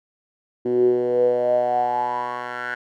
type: tone with band-pass filter sweep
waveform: 10% pulse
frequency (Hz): 122.6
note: B2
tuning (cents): -12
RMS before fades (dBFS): -21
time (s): 0.65-2.75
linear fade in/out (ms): 10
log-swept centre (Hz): 320 to 1500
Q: 9.7
effects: none